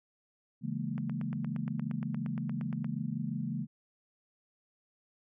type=chord; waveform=sine; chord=A# half-diminished seventh; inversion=first; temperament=equal; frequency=138.59 / 164.81 / 207.7 / 233.1 Hz; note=C#3 / E3 / G#3 / A#3; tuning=0 / 0 / 0 / 0 cents; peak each=-38 dBFS; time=0.61-3.67 s; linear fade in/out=50 ms
type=click train; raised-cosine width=0.5 ms; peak=-31 dBFS; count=17; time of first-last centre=0.98-2.845 s; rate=8.58 Hz
effects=none